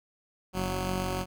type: tone pair together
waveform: 10% pulse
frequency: 46.94 / 185 Hz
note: F#1 / F#3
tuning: +26 / 0 cents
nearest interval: 2 octaves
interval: 2374 cents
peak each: -24 / -23 dBFS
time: 0.53-1.26 s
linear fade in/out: 50 ms
effects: none